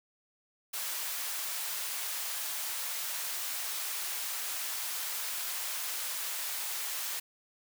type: high-pass noise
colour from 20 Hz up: white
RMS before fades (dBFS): -36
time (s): 0.73-7.2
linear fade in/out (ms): 10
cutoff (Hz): 760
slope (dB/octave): 12
effects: none